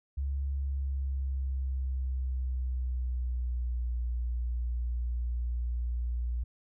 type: tone with pitch glide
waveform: sine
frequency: 68.8 to 59.89 Hz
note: C#2 to A#1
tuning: -12 to +47 cents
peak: -29 dBFS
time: 0.17-6.44 s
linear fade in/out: 10 ms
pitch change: -241 cents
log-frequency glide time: 0.56-3.96 s
effects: none